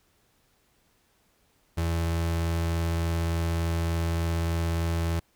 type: tone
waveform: 35% pulse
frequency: 83.4 Hz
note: E2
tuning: 21 cents sharp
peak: -23 dBFS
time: 1.77-5.2 s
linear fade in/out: 10 ms
effects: pink hiss -67 dBFS RMS until 5.35 s